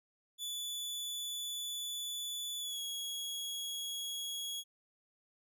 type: tone with pitch glide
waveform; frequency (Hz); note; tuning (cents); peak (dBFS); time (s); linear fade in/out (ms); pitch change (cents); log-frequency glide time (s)
sawtooth; 3464 to 3327; A7 to G#7; -28 to +2; -35; 0.38-4.64; 50; -70; 2.6-2.8
effects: none